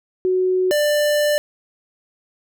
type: tone pair in turn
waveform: sine / square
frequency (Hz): 370 / 592.4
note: F#4 / D5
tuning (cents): 0 / +15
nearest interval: minor sixth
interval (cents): 815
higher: second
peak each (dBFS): -15 / -16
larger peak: first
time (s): 0.25-0.71 / 0.71-1.38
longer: second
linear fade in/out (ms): 0
effects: none